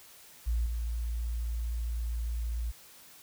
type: tone with level steps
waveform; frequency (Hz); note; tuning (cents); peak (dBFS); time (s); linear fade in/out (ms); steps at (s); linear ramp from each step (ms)
sine; 57.6; A#1; -20; -26 / -30; 0.46-2.72; 20; 0.66; 2
effects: white hiss -54 dBFS RMS until 3.22 s